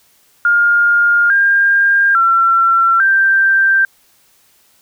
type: tone with pitch steps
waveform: sine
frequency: 1413 / 1605 / 1355 / 1572 Hz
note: F6 / G6 / E6 / G6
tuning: +20 / +40 / +47 / +4 cents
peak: -8 dBFS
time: 0.45-3.85 s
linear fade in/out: 2 ms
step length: 850 ms
effects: white hiss -53 dBFS RMS until 4.81 s